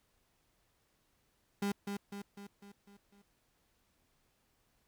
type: tone with echo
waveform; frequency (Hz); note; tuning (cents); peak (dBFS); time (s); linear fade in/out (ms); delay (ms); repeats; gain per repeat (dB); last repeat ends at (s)
35% pulse; 201.2; G3; +45; -30; 1.62-1.72; 5; 250; 6; -5; 3.22
effects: pink hiss -75 dBFS RMS until 4.87 s